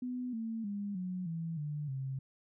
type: tone with pitch steps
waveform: sine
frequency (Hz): 249.7 / 225 / 202.8 / 182.79 / 164.74 / 148.47 / 133.81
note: B3 / A3 / G#3 / F#3 / E3 / D3 / C3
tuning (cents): +19 / +39 / -41 / -21 / -1 / +19 / +39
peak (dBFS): -35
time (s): 0.02-2.19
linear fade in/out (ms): 5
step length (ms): 310
effects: none